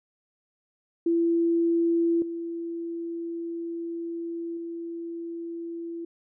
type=tone with level steps; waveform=sine; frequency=336.4 Hz; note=E4; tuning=35 cents sharp; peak=-20 / -30 / -32 dBFS; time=1.06-6.05 s; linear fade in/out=5 ms; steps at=2.22 / 4.57 s; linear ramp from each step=2 ms; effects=none